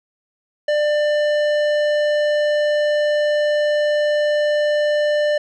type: tone with tanh clipping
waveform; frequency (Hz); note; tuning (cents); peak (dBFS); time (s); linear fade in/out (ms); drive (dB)
sine; 595; D5; +22; -17; 0.68-5.38; 5; 14
effects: none